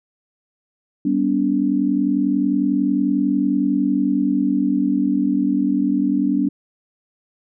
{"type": "chord", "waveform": "sine", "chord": "G major", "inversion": "none", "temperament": "equal with one note detuned", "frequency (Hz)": [196, 246.9, 287.1], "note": ["G3", "B3", "D4"], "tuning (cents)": [0, 0, -39], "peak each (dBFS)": [-22, -21, -18], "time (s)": [1.05, 6.49], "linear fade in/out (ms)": 5, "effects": []}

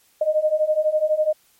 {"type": "beating tone pair", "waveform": "sine", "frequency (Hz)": [609, 621], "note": ["D#5", "D#5"], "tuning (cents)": [-37, -3], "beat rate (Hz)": 12, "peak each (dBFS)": [-21, -19], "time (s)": [0.21, 1.33], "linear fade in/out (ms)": 5, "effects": ["white hiss -59 dBFS RMS until 1.59 s", "MP3 64 kbps"]}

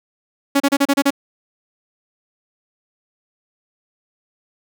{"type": "tone bursts", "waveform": "sawtooth", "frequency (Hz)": 279.4, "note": "C#4", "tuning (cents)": 14, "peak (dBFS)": -8, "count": 7, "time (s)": [0.55, 1.106], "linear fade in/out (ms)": 10, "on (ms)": 52, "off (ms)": 32, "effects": []}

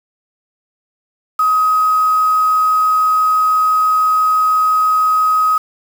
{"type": "tone with quantisation", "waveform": "sine", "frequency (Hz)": 1263, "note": "D#6", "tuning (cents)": 26, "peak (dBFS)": -10, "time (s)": [1.39, 5.58], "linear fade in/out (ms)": 5, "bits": 5, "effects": []}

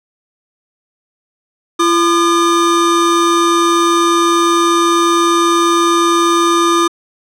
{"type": "tone pair together", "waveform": "square", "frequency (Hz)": [340, 1211.6], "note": ["F4", "D#6"], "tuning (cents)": [-46, -46], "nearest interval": "octave + minor seventh", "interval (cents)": 2200, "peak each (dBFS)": -13, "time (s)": [1.79, 6.88], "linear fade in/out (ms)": 10, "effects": ["low-pass 9000 Hz 12 dB/octave"]}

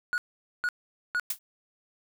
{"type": "tone bursts", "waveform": "triangle", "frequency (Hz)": 1455, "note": "F#6", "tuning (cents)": -29, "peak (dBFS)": -23, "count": 3, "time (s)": [0.13, 1.197], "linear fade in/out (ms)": 0, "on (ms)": 49, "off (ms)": 460}
{"type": "noise with exponential decay", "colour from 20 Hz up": "blue", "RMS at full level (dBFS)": -24, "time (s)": [1.3, 1.39], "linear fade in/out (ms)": 5, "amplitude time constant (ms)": 19}
{"effects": []}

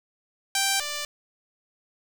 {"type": "tone pair in turn", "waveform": "5% pulse", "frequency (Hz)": [784, 589.9], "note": ["G5", "D5"], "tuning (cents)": [0, 8], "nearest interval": "perfect fourth", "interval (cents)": 492, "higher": "first", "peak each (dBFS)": [-10, -18], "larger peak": "first", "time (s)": [[0.55, 0.8], [0.8, 1.05]], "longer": "neither", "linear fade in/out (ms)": 2, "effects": ["7-bit"]}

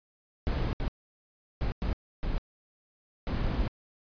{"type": "noise bursts at uneven times", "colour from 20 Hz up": "brown", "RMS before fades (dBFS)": -29, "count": 6, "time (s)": [[0.47, 0.73], [0.8, 0.88], [1.61, 1.72], [1.82, 1.93], [2.23, 2.38], [3.27, 3.68]], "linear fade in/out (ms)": 0, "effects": ["resampled to 11025 Hz"]}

